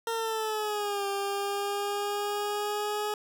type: linear two-way sweep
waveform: 20% pulse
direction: down then up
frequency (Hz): 460 to 397.2 to 420.5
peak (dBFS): -24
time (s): 0.07-3.14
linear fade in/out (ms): 2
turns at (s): 1.07
effects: none